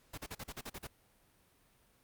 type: noise bursts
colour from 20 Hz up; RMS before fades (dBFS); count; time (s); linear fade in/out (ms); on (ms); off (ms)
pink; -44; 9; 0.13-0.874; 10; 48; 39
effects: pink hiss -69 dBFS RMS until 2.03 s + Opus 48 kbps